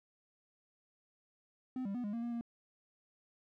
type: tone with pitch steps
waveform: triangle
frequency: 256.3 / 197.8 / 245.7 / 205.6 / 232.8 / 237.5 / 234.6 Hz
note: C4 / G3 / B3 / G#3 / A#3 / A#3 / A#3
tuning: -36 / +16 / -9 / -17 / -2 / +33 / +11 cents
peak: -34 dBFS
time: 1.76-2.411 s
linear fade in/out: 2 ms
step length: 93 ms
effects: none